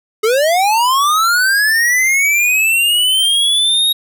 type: linear sweep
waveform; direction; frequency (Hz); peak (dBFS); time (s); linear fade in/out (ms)
square; up; 415.3 to 3789; -11; 0.23-3.93; 10
effects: none